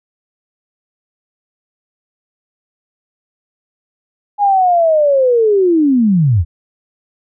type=linear sweep; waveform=sine; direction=down; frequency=830.6 to 73 Hz; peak=-8 dBFS; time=4.38-6.45 s; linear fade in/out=50 ms; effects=none